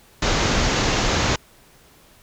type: low-pass noise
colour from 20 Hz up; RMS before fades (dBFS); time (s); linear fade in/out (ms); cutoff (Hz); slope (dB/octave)
pink; -20; 0.22-1.36; 5; 7100; 96
effects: pink hiss -52 dBFS RMS until 2.22 s